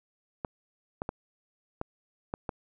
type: clicks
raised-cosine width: 1 ms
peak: -18 dBFS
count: 6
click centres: 0.448 / 1.019 / 1.091 / 1.814 / 2.339 / 2.492 s
effects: none